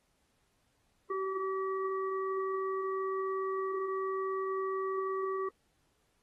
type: harmonic tone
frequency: 383.3 Hz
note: G4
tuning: 39 cents flat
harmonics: 1 / 3 / 5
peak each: -33 / -36 / -49 dBFS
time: 1.1-5.49 s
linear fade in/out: 5 ms
effects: pink hiss -75 dBFS RMS until 6.22 s + AAC 32 kbps